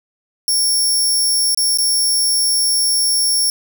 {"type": "tone with dropouts", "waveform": "20% pulse", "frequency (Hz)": 5480, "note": "F8", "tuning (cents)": -34, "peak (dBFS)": -8, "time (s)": [0.48, 3.5], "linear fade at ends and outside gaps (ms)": 1, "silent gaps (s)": [[1.547, 1.574], [1.774, 1.785]], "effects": ["7-bit"]}